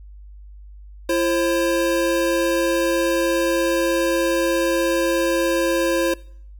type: tone pair together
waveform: square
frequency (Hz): 338.3 / 534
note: E4 / C5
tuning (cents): +45 / +35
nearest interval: minor sixth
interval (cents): 790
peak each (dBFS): -21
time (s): 1.09-6.14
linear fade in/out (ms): 5
effects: noise-tail reverb RT60 0.6 s tail -22 dB re dry + added 50 Hz sine -38 dBFS peak until 6.59 s